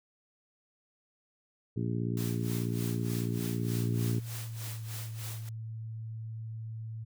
harmonic tone, 58.2 Hz, A#1, 2 cents flat, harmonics 2 / 3 / 4 / 5 / 6 / 7, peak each -32 / -36 / -38 / -40 / -42 / -43 dBFS, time 1.76-4.2 s, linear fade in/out 10 ms
white noise with tremolo, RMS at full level -42 dBFS, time 2.17-5.49 s, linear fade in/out 2 ms, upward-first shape sine, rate 3.3 Hz, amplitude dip 80%
sine tone with pitch glide, 115.8 to 111.6 Hz, A#2 to A2, -11 to +25 cents, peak -37 dBFS, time 3.38-7.05 s, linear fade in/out 20 ms, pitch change -64 cents, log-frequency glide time 4.24-4.64 s
effects none

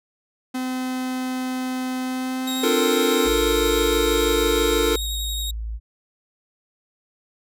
45% pulse tone with pitch glide, 256.1 to 262.4 Hz, C4 to C4, -37 to +5 cents, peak -24 dBFS, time 0.54-3.28 s, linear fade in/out 10 ms, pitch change +42 cents, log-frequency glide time 2.02-3.08 s
sawtooth tone with vibrato, 3763 Hz, A#7, 16 cents sharp, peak -24 dBFS, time 2.47-5.51 s, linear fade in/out 5 ms, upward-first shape square, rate 11 Hz, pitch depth 10 cents each way
square chord, Bb major seventh, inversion first, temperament equal with one note detuned, 296.9 / 349.2 / 440 / 466.2 Hz, D4 / F4 / A4 / Bb4, +19 / 0 / 0 / 0 cents, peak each -27 / -26 / -23 / -24 dBFS, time 2.63-4.96 s, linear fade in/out 5 ms
sine tone, 55.2 Hz, A1, 6 cents sharp, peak -26 dBFS, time 3.24-5.8 s, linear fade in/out 50 ms
effects none

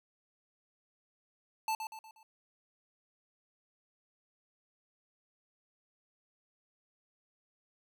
square tone with echo, 880 Hz, A5, in tune, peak -31 dBFS, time 1.68-1.75 s, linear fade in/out 2 ms, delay 120 ms, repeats 4, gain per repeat -7 dB, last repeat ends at 2.23 s, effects none

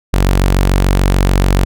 sawtooth tone, 46.87 Hz, F#1, 23 cents sharp, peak -5 dBFS, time 0.13-1.65 s, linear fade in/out 10 ms, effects none

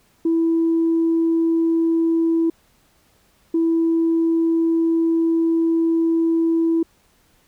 sine tone pair in turn, 329.6 / 329.6 Hz, E4 / E4, 0 / 0 cents, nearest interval unison, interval 0 cents, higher neither, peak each -14 dBFS, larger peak neither, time 0.25-2.5 / 3.54-6.83 s, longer second, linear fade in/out 5 ms, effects tanh soft clip ceiling -11 dBFS + pink hiss -59 dBFS RMS until 7.47 s

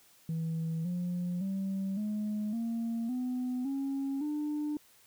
sine tone with pitch steps, 162.7 / 177.43 / 193.48 / 211 / 230.1 / 250.9 / 273.6 / 298.4 Hz, E3 / F3 / G3 / G#3 / A#3 / B3 / C#4 / D4, -22 / +28 / -22 / +28 / -22 / +28 / -23 / +28 cents, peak -29 dBFS, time 0.29-4.77 s, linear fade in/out 2 ms, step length 560 ms, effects tanh soft clip ceiling -29 dBFS + white hiss -62 dBFS RMS until 5.06 s

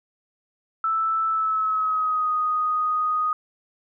sine tone with pitch glide, 1318.5 to 1244.5 Hz, E6 to D#6, 0 to 0 cents, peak -20 dBFS, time 0.84-3.33 s, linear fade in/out 2 ms, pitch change -100 cents, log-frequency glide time 1.28-2.31 s, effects none

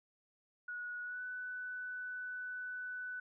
sine tone with pitch glide, 1460 to 1494.1 Hz, F#6 to F#6, -24 to +16 cents, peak -40 dBFS, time 0.68-3.2 s, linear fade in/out 5 ms, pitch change +40 cents, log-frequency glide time 1.03-1.22 s, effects none

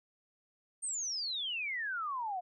sine exponential sweep, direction down, 8880 to 698.5 Hz, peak -34 dBFS, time 0.82-2.41 s, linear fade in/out 20 ms, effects none

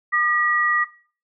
sine tone pair together, 1210 / 1920.8 Hz, D#6 / B6, -49 / -49 cents, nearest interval minor sixth, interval 800 cents, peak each -21 / -18 dBFS, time 0.12-0.85 s, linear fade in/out 20 ms, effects noise-tail reverb RT60 0.4 s tail -17 dB re dry

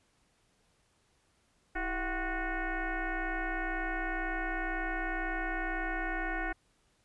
sine tone with frequency modulation, 751 Hz, F#5, 26 cents sharp, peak -31 dBFS, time 1.75-6.53 s, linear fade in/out 10 ms, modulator 360 Hz, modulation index 3.5, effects pink hiss -71 dBFS RMS until 7.04 s + resampled to 24000 Hz

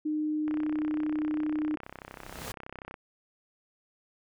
sine tone, 305.3 Hz, D#4, 33 cents flat, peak -27 dBFS, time 0.05-1.76 s, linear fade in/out 10 ms
click train, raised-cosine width 0.5 ms, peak -26 dBFS, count 81, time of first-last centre 0.48-2.942 s, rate 32.5 Hz
pink noise with exponential growth, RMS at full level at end -36 dBFS, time 1.83-2.52 s, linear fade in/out 5 ms, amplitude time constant 150 ms
effects none

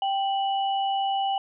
sine tone pair together, 784 / 2949 Hz, G5 / F#7, 0 / -6 cents, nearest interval octave + major seventh, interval 2294 cents, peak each -23 / -33 dBFS, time 0.02-1.38 s, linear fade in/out 2 ms, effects none

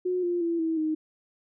sine tone with pitch steps, 363.5 / 349.9 / 336.8 / 324.2 / 312.1 Hz, F#4 / F4 / E4 / E4 / D#4, -31 / +3 / +37 / -29 / +5 cents, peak -24 dBFS, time 0.05-0.95 s, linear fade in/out 10 ms, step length 180 ms, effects none

